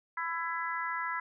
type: harmonic tone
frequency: 333.4 Hz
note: E4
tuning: 20 cents sharp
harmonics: 3 / 4 / 5 / 6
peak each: -36 / -37 / -38 / -39 dBFS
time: 0.17-1.2 s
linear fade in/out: 5 ms
effects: none